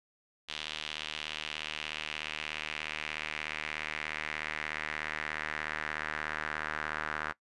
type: tone with band-pass filter sweep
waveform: sawtooth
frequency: 76.8 Hz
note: D#2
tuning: 22 cents flat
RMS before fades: -38 dBFS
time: 0.48-7.33 s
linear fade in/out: 20 ms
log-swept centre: 3300 to 1500 Hz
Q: 2.8
effects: noise-tail reverb RT60 0.1 s tail -19 dB re dry + resampled to 24000 Hz